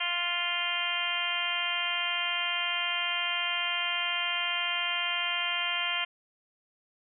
harmonic tone, 349.2 Hz, F4, in tune, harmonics 2 / 3 / 4 / 5 / 6 / 7 / 8 / 9, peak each -40 / -38 / -38 / -39 / -35 / -36 / -34 / -33 dBFS, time 0-6.05 s, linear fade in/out 10 ms, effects none

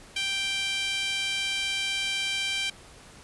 sawtooth tone with high-pass filter, 784 Hz, G5, in tune, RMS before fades -29 dBFS, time 0.16-2.7 s, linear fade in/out 5 ms, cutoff 2700 Hz, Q 3.4, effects pink hiss -50 dBFS RMS until 3.23 s + resampled to 24000 Hz

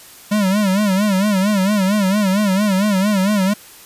square tone with vibrato, 199.1 Hz, G3, 27 cents sharp, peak -14 dBFS, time 0.31-3.54 s, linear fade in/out 10 ms, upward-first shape sine, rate 4.4 Hz, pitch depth 120 cents each way, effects white hiss -41 dBFS RMS until 3.85 s + resampled to 32000 Hz

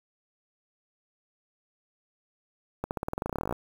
accelerating click train, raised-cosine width 1 ms, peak -16 dBFS, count 20, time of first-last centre 2.84-3.526 s, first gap 69 ms, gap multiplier 0.92, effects 7-bit

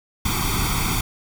pink noise with comb filter, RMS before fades -22 dBFS, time 0.25-1.01 s, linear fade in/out 5 ms, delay 0.87 ms, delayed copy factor +0.85, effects none

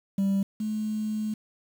sine tone pair in turn, 196 / 215 Hz, G3 / A3, 0 / -40 cents, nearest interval major second, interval 160 cents, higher second, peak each -19 / -26 dBFS, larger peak first, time 0.18-0.43 / 0.6-1.34 s, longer second, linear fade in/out 5 ms, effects tanh soft clip ceiling -21 dBFS + 8-bit

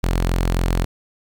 sawtooth tone, 43.64 Hz, F1, 1 cent flat, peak -13 dBFS, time 0.03-0.85 s, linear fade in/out 10 ms, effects 9-bit

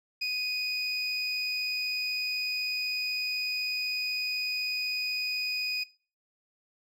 triangle tone pair together, 2489 / 4978 Hz, D#7 / D#8, 0 / 0 cents, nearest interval octave, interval 1200 cents, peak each -30 / -30 dBFS, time 0.21-5.84 s, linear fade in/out 10 ms, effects noise-tail reverb RT60 0.4 s tail -21 dB re dry

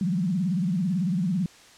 sine tone with vibrato, 180.8 Hz, F#3, 40 cents flat, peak -22 dBFS, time 0.01-1.46 s, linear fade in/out 2 ms, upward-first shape sine, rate 18 Hz, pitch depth 200 cents each way, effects white hiss -51 dBFS RMS until 1.77 s + low-pass 7000 Hz 12 dB/octave

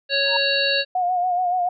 harmonic tone, 554.4 Hz, C#5, in tune, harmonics 1 / 3 / 5 / 7 / 8, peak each -24 / -24 / -24 / -24 / -24 dBFS, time 0.09-0.85 s, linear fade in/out 50 ms
sine tone with exponential growth, 932.3 Hz, A#5, in tune, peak -19 dBFS, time 0.23-0.37 s, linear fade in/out 5 ms, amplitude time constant 30 ms
sine tone with vibrato, 721 Hz, F#5, 45 cents flat, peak -18 dBFS, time 0.95-1.69 s, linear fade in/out 5 ms, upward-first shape sine, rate 7 Hz, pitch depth 45 cents each way
effects none

